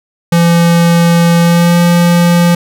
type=tone with pitch glide; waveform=square; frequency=170 to 172.87 Hz; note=F3 to F3; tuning=-46 to -17 cents; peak=-6 dBFS; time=0.32-2.55 s; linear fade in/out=5 ms; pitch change=+29 cents; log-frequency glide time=1.4-1.78 s; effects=none